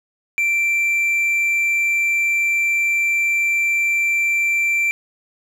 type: tone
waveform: triangle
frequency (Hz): 2349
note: D7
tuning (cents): 0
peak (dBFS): -14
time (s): 0.38-4.91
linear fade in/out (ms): 0
effects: none